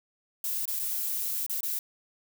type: noise with dropouts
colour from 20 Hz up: violet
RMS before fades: -31 dBFS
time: 0.44-1.79 s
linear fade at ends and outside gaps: 2 ms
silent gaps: 0.655-0.678 / 0.792-0.796 / 1.464-1.497 / 1.607-1.631 s
effects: none